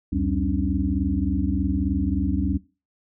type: tone cluster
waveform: sine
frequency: 67.6 / 86.5 / 193.1 / 268.6 / 292 Hz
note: C#2 / F2 / G3 / C4 / D4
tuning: -43 / -16 / -26 / +46 / -10 cents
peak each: -27 dBFS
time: 0.12-2.58 s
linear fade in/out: 10 ms
effects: noise-tail reverb RT60 0.3 s tail -20 dB re dry